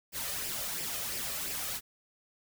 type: noise with flanger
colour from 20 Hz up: white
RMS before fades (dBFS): -36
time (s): 0.12-1.81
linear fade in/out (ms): 50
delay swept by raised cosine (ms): 0.38 to 1.68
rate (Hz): 2.9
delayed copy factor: +0.5
effects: none

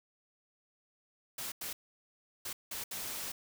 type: noise bursts at uneven times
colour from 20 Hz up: white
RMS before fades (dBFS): -40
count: 5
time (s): 1.38-1.52 / 1.61-1.73 / 2.45-2.53 / 2.71-2.84 / 2.91-3.32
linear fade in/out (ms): 5
effects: none

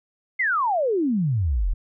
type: exponential sweep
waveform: sine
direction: down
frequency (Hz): 2157 to 35.79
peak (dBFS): -19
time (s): 0.39-1.74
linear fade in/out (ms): 10
effects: none

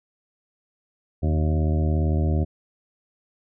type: harmonic tone with a mistuned harmonic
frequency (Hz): 77.78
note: D#2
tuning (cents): 0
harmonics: 1 / 2 / 3 / 4 / 5 / 7 / 8 / 9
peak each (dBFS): -20 / -26 / -30 / -32 / -34 / -37 / -38 / -39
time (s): 1.22-2.45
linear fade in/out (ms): 20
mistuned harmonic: 1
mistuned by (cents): +94
effects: none

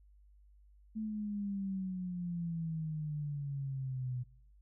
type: exponential sweep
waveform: sine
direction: down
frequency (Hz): 220 to 123.47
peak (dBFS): -35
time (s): 0.95-4.24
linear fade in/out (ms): 20
effects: noise-tail reverb RT60 0.6 s tail -21 dB re dry + added 50 Hz sine -59 dBFS peak until 4.61 s

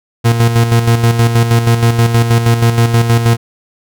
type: tone with tremolo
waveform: 40% pulse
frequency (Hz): 116.54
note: A#2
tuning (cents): 0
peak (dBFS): -5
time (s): 0.24-3.37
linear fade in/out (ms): 20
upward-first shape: square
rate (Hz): 6.3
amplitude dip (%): 55
effects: none

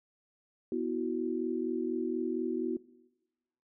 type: chord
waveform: sine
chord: B suspended fourth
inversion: none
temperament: equal with one note detuned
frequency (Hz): 246.9 / 325.8 / 370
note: B3 / E4 / F#4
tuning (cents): 0 / -20 / 0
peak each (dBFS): -35 / -34 / -33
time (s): 0.72-2.77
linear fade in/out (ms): 2
effects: noise-tail reverb RT60 1.0 s tail -19 dB re dry

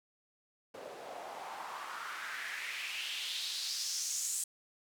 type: noise with band-pass filter sweep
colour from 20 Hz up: white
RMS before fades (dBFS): -40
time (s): 0.74-4.44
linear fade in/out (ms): 5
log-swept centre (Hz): 480 to 8200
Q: 3.1
effects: none

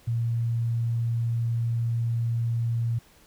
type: tone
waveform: sine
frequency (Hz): 116.54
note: A#2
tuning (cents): 0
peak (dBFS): -23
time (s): 0.07-2.99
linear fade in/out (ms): 10
effects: pink hiss -57 dBFS RMS until 3.26 s

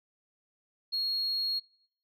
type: tone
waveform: sine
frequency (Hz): 4296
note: C8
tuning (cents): +45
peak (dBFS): -27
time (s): 0.92-1.6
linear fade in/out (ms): 20
effects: noise-tail reverb RT60 0.6 s tail -20 dB re dry + tanh soft clip ceiling -25 dBFS

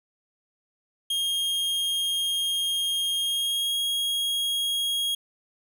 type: tone with pitch glide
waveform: 45% pulse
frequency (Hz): 3238 to 3283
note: G#7 to G#7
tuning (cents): -45 to -21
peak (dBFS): -24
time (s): 1.1-5.15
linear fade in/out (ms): 5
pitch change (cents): +24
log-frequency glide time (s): 3.17-3.78
effects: none

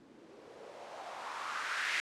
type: noise with low-pass filter sweep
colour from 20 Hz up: violet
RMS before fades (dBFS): -41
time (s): 0-2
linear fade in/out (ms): 0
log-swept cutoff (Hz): 260 to 2000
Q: 2.8
effects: low-pass 9000 Hz 12 dB/octave

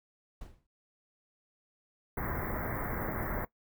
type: noise with exponential decay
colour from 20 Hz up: brown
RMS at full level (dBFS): -40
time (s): 0.41-0.67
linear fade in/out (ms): 5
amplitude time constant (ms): 55
type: band-stop noise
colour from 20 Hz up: pink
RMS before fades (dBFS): -35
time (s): 2.17-3.45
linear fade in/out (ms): 5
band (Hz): 2100 to 14000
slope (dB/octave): 96
effects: noise-tail reverb RT60 0.1 s tail -19 dB re dry

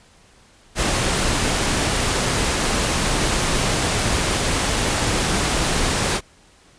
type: noise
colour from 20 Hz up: pink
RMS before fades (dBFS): -20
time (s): 0.75-6.21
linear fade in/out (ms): 50
effects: pink hiss -52 dBFS RMS until 6.78 s + resampled to 22050 Hz

